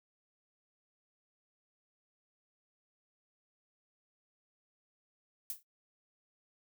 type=noise with exponential decay; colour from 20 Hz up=violet; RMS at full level=-35 dBFS; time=5.5-5.63 s; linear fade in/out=0 ms; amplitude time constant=27 ms; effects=noise-tail reverb RT60 0.1 s tail -20 dB re dry